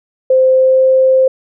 sine tone with pitch glide, 520 to 523.3 Hz, C5 to C5, -11 to 0 cents, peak -6 dBFS, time 0.3-1.28 s, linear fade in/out 5 ms, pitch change +11 cents, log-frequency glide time 0.51-0.84 s, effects none

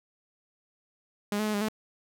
sawtooth tone with pitch steps, 205.5 / 214 / 212.8 / 203.7 / 216.5 Hz, G#3 / A3 / G#3 / G#3 / A3, -18 / -48 / +42 / -33 / -28 cents, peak -23 dBFS, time 1.32-1.685 s, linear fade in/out 2 ms, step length 73 ms, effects none

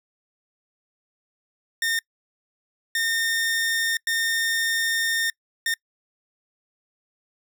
sawtooth tone bursts at uneven times, 1824 Hz, A#6, 38 cents flat, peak -18 dBFS, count 4, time 1.82-1.99 / 2.95-3.97 / 4.07-5.3 / 5.66-5.74 s, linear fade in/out 2 ms, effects noise-tail reverb RT60 0.1 s tail -26 dB re dry

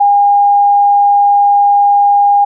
sine tone, 811 Hz, G#5, 41 cents flat, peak -5 dBFS, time 0-2.45 s, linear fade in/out 10 ms, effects none

